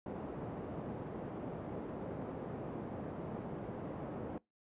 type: band-pass noise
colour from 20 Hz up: pink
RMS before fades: -43 dBFS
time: 0.06-4.38 s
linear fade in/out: 2 ms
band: 140 to 640 Hz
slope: 12 dB/octave
effects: noise-tail reverb RT60 0.2 s tail -24 dB re dry + resampled to 8000 Hz